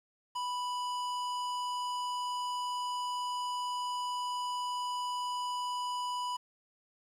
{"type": "tone", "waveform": "square", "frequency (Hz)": 987.8, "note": "B5", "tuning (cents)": 0, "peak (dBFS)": -34, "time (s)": [0.35, 6.37], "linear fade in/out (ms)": 10, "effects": ["low-pass 8000 Hz 12 dB/octave", "10-bit"]}